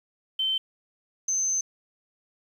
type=tone pair in turn; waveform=sine; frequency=3091 / 6209 Hz; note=G7 / G8; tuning=-25 / -17 cents; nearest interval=octave; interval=1208 cents; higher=second; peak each=-23 dBFS; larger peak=neither; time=0.39-0.58 / 1.28-1.61 s; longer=second; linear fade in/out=5 ms; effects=9-bit